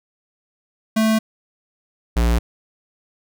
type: tone pair in turn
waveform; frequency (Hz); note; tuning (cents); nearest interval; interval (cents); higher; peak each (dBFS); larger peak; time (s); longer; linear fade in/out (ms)
square; 220 / 58.27; A3 / A#1; 0 / 0; octave + major seventh; 2300; first; -15; neither; 0.96-1.19 / 2.16-2.39; neither; 10
effects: none